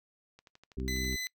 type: click train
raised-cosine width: 0.2 ms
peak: -37 dBFS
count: 10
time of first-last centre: 0.39-1.128 s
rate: 12.2 Hz
type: harmonic tone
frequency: 64.3 Hz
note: C2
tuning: 30 cents flat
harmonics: 1 / 2 / 3 / 4 / 5 / 6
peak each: -35 / -42 / -41 / -41 / -46 / -42 dBFS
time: 0.77-1.16 s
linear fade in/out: 5 ms
type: tone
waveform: 20% pulse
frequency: 2014 Hz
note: B6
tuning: 33 cents sharp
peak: -29 dBFS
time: 0.88-1.27 s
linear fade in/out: 0 ms
effects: noise-tail reverb RT60 0.1 s tail -23 dB re dry